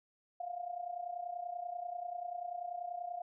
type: tone with amplitude modulation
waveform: sine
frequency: 705 Hz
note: F5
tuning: 16 cents sharp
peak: -35 dBFS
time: 0.4-3.22 s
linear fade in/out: 5 ms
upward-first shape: sine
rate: 30.3 Hz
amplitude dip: 75%
effects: none